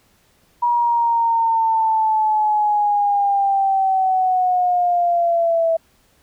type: linear sweep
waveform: sine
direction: down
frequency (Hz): 961 to 654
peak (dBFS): -14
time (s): 0.62-5.77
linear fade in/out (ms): 10
effects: pink hiss -58 dBFS RMS until 6.22 s